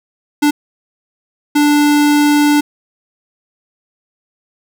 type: tone bursts at uneven times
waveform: square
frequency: 293.7 Hz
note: D4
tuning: in tune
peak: -9 dBFS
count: 2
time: 0.42-0.51 / 1.55-2.61 s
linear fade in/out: 10 ms
effects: none